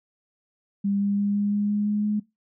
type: tone with pitch steps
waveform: sine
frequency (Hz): 200 / 201.4 / 202.8 / 204.2 / 205.6 / 207.1 / 208.5 / 209.9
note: G3 / G3 / G#3 / G#3 / G#3 / G#3 / G#3 / G#3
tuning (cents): +35 / +47 / -41 / -29 / -17 / -5 / +7 / +19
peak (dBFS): -21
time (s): 0.84-2.2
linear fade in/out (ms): 10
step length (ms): 170
effects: noise-tail reverb RT60 0.2 s tail -21 dB re dry